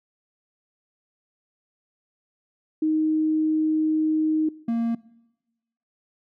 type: tone pair in turn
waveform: sine / triangle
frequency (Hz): 312.2 / 231.3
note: D#4 / A#3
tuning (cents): +6 / -13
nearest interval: perfect fourth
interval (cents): 519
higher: first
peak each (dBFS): -19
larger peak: neither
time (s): 2.82-4.49 / 4.68-4.95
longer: first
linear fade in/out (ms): 5
effects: noise-tail reverb RT60 1.0 s tail -22 dB re dry